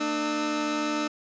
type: tone cluster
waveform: sawtooth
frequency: 226.2 / 299.7 / 1301 Hz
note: A3 / D4 / E6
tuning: +48 / +35 / -23 cents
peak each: -32 / -23 / -29 dBFS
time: 0-1.08 s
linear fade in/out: 10 ms
effects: resampled to 16000 Hz